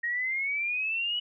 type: exponential sweep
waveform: sine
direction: up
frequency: 1866 to 2960 Hz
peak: -27 dBFS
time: 0.03-1.2 s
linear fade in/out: 10 ms
effects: none